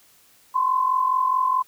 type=tone pair together; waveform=sine; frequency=1022.3 / 1067 Hz; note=C6 / C6; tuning=-41 / +34 cents; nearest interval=minor second; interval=75 cents; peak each=-19 / -24 dBFS; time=0.54-1.63 s; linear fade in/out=20 ms; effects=white hiss -56 dBFS RMS until 1.67 s